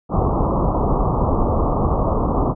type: low-pass noise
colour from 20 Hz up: pink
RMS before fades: -18 dBFS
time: 0.09-2.55 s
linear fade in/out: 50 ms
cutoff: 1200 Hz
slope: 96 dB/octave
effects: none